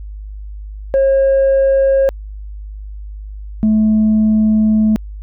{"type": "tone pair in turn", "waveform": "sine", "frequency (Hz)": [541, 216.3], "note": ["C#5", "A3"], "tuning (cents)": [-42, -29], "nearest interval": "octave + major third", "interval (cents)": 1587, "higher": "first", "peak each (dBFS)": -7, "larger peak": "neither", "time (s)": [[0.94, 2.09], [3.63, 4.96]], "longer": "second", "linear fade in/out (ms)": 0, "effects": ["tanh soft clip ceiling -7 dBFS", "added 51 Hz sine -26 dBFS peak until 5.22 s"]}